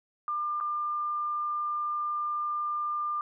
sine tone with dropouts, 1198 Hz, D6, 34 cents sharp, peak -28 dBFS, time 0.28-3.21 s, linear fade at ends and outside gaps 1 ms, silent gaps 0.602-0.609 s, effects none

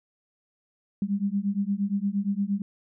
sine beating tone pair, 196 / 204.6 Hz, G3 / G#3, 0 / -26 cents, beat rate 8.6 Hz, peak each -27 dBFS, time 1.02-2.62 s, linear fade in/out 2 ms, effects none

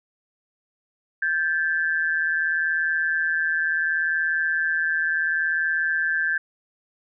sine tone pair together, 1571 / 1731.7 Hz, G6 / A6, +3 / -28 cents, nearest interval major second, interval 169 cents, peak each -22 / -25 dBFS, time 1.22-6.38 s, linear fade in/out 5 ms, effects none

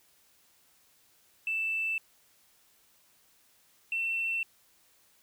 triangle tone pair in turn, 2651 / 2693 Hz, E7 / E7, +9 / +36 cents, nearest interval unison, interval 27 cents, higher second, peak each -25 dBFS, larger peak neither, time 1.47-1.98 / 3.92-4.43 s, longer neither, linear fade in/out 2 ms, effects tanh soft clip ceiling -26 dBFS + white hiss -65 dBFS RMS until 5.22 s

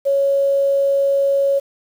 sine tone, 554.4 Hz, C#5, in tune, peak -13 dBFS, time 0.05-1.6 s, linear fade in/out 20 ms, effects 7-bit

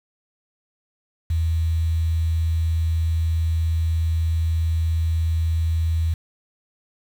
sine tone with quantisation, 81.6 Hz, E2, 17 cents flat, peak -18 dBFS, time 1.3-6.14 s, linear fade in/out 5 ms, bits 7, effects none

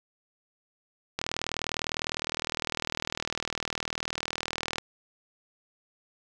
click train, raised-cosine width 0.2 ms, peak -12 dBFS, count 144, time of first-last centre 1.19-4.783 s, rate 39.8 Hz, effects none

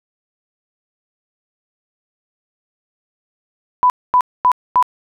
sine tone bursts, 996 Hz, B5, 14 cents sharp, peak -8 dBFS, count 4, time 3.83-4.826 s, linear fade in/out 0 ms, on 69 ms, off 240 ms, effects none

